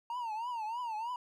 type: tone with vibrato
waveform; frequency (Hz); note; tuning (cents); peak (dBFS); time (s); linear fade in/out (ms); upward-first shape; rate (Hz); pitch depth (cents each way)
triangle; 920; A#5; -23; -33; 0.1-1.16; 2; triangle; 3.2; 160
effects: none